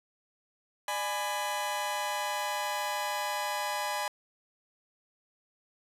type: chord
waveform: sawtooth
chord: G# diminished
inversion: second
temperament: just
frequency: 598 / 830.6 / 996.7 Hz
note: D5 / G#5 / B5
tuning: +31 / 0 / +16 cents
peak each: -34 / -30 / -31 dBFS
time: 0.88-4.08 s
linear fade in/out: 2 ms
effects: resampled to 32000 Hz